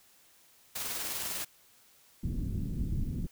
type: noise with tremolo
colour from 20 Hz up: white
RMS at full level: -35 dBFS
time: 0.75-1.45 s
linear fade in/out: 10 ms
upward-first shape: square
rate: 20 Hz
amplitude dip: 25%
type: low-pass noise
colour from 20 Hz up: pink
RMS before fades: -33 dBFS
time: 2.23-3.27 s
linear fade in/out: 5 ms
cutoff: 250 Hz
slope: 24 dB/octave
effects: white hiss -62 dBFS RMS until 3.31 s